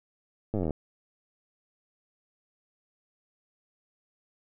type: slowing click train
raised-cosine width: 2 ms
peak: -17 dBFS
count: 16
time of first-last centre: 0.54-0.707 s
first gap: 9 ms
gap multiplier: 1.03
effects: none